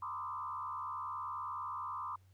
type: tone with frequency modulation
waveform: sine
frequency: 1108.7 Hz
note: C#6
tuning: in tune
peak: -38 dBFS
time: 0.02-2.16 s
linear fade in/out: 5 ms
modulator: 69.5 Hz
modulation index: 2.1
effects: added 94 Hz sine -61 dBFS peak until 2.33 s + pink hiss -75 dBFS RMS until 2.33 s